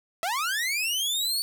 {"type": "linear sweep", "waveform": "sawtooth", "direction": "up", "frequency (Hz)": [633, 4508], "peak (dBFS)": -22, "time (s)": [0.23, 1.42], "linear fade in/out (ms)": 0, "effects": []}